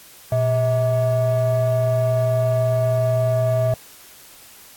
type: ring-modulated tone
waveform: triangle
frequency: 261.6 Hz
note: C4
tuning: in tune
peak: -11 dBFS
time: 0.32-3.74 s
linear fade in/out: 2 ms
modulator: 381 Hz
effects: white hiss -45 dBFS RMS until 4.76 s + AAC 64 kbps